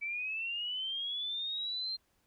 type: linear sweep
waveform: sine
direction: up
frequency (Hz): 2289 to 4186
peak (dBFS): -34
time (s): 0.01-1.97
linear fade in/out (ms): 20
effects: pink hiss -74 dBFS RMS until 2.26 s